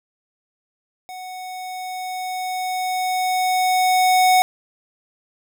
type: tone with level ramp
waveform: square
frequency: 740 Hz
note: F#5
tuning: in tune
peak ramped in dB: -33 to -12 dBFS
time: 1.09-4.42 s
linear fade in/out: 0 ms
effects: none